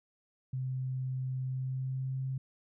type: tone with pitch glide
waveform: sine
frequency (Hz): 129.8 to 132.22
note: C3 to C3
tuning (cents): -13 to +19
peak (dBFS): -32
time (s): 0.53-2.38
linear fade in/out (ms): 5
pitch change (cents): +32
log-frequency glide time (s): 1.44-2.23
effects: none